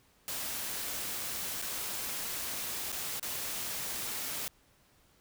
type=noise with dropouts; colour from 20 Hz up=white; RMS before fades=-37 dBFS; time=0.28-4.48 s; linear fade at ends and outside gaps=0 ms; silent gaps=1.616-1.623 / 2.919-2.926 / 3.196-3.228 s; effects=pink hiss -66 dBFS RMS until 5.2 s